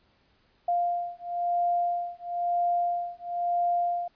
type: beating tone pair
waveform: sine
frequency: 698.5 / 699.5 Hz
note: F5 / F5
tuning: 0 / +3 cents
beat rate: 1 Hz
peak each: -28 dBFS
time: 0.68-4.08 s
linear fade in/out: 5 ms
effects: pink hiss -66 dBFS RMS until 4.15 s + resampled to 11025 Hz